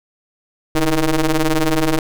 sawtooth ring-modulated tone, 155.56 Hz, D#3, in tune, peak -7 dBFS, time 0.75-1.99 s, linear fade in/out 2 ms, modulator 165 Hz, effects none

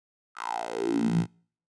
10% pulse tone with high-pass filter sweep, 57.5 Hz, A#1, 23 cents flat, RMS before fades -28 dBFS, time 0.35-1.27 s, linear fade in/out 50 ms, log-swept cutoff 1300 to 130 Hz, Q 7.6, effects noise-tail reverb RT60 0.5 s tail -26 dB re dry + resampled to 22050 Hz

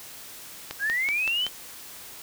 click train, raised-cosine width 0.2 ms, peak -14 dBFS, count 5, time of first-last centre 0.71-1.466 s, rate 5.29 Hz
sine linear sweep, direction up, 1568 to 3136 Hz, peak -23 dBFS, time 0.79-1.49 s, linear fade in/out 50 ms
effects white hiss -43 dBFS RMS until 2.22 s

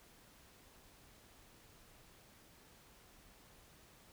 silence, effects pink hiss -63 dBFS RMS until 4.12 s

